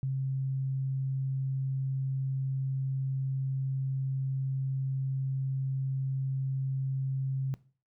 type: tone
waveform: sine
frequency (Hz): 133.8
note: C3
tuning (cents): +39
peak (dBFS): -28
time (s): 0.03-7.54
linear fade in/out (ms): 0
effects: noise-tail reverb RT60 0.4 s tail -19 dB re dry